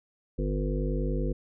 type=harmonic tone; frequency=50.2 Hz; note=G1; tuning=42 cents sharp; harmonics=1 / 3 / 5 / 7 / 9 / 10; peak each=-28 / -33 / -35 / -36 / -38 / -38 dBFS; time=0.38-1.33 s; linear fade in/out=10 ms; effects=none